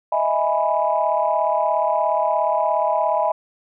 sine chord, E major seventh, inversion third, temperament equal, 622.3 / 659.3 / 830.6 / 987.8 Hz, D#5 / E5 / G#5 / B5, 0 / 0 / 0 / 0 cents, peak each -22 dBFS, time 0.12-3.32 s, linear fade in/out 5 ms, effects tanh soft clip ceiling -6 dBFS

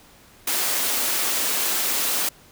white high-pass noise, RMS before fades -23 dBFS, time 0.47-2.29 s, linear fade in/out 5 ms, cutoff 220 Hz, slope 24 dB/octave, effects pink hiss -51 dBFS RMS until 2.51 s

